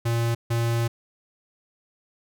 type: tone bursts at uneven times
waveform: square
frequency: 116.6 Hz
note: A#2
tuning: 1 cent sharp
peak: -22 dBFS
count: 2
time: 0.05-0.35 / 0.5-0.88 s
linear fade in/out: 10 ms
effects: none